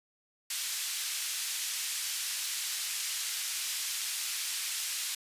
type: band-pass noise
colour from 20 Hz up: white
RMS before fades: -35 dBFS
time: 0.5-5.15 s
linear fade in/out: 5 ms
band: 2200 to 9400 Hz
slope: 12 dB/octave
effects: resampled to 32000 Hz